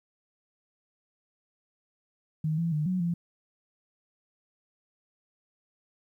sine tone with pitch steps, 156.1 / 167.5 / 151.4 / 183.9 / 171.2 Hz, D#3 / E3 / D#3 / F#3 / F3, +6 / +28 / -47 / -10 / -34 cents, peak -25 dBFS, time 2.44-3.14 s, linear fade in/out 5 ms, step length 140 ms, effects 11-bit

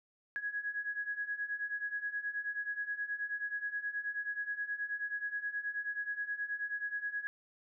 sine beating tone pair, 1661.2 / 1670.6 Hz, G#6 / G#6, 0 / +10 cents, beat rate 9.4 Hz, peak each -40 / -37 dBFS, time 0.36-7.27 s, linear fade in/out 0 ms, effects none

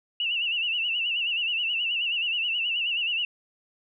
sine tone with vibrato, 2794 Hz, F7, in tune, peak -24 dBFS, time 0.2-3.25 s, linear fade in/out 2 ms, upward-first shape sine, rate 9.4 Hz, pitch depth 100 cents each way, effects none

